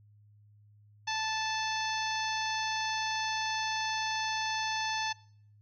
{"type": "harmonic tone", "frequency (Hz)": 877, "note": "A5", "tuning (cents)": -6, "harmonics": [1, 2, 3, 4, 5, 6, 7], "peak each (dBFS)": [-34, -37, -39, -40, -41, -42, -42], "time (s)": [1.07, 5.13], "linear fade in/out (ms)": 10, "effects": ["noise-tail reverb RT60 0.6 s tail -23 dB re dry", "added 104 Hz sine -57 dBFS peak until 5.61 s"]}